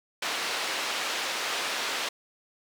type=band-pass noise; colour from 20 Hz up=white; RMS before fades=-31 dBFS; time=0.22-2.09 s; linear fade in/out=5 ms; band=400 to 3900 Hz; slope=12 dB/octave; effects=none